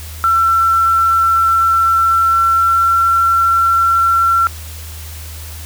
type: tone with pitch glide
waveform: sine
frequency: 1346 to 1356.1 Hz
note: E6 to E6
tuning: +36 to +49 cents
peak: -9 dBFS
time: 0.24-4.47 s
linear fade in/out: 0 ms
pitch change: +13 cents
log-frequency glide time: 2.07-2.94 s
effects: added 79 Hz sine -28 dBFS peak until 5.65 s + white hiss -34 dBFS RMS until 5.65 s